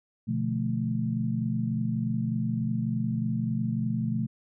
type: chord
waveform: sine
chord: B half-diminished seventh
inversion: none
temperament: equal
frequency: 123.47 / 146.83 / 174.61 / 220 Hz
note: B2 / D3 / F3 / A3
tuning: 0 / 0 / 0 / 0 cents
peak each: -30 / -35 / -33 / -29 dBFS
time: 0.27-4.27 s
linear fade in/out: 20 ms
effects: none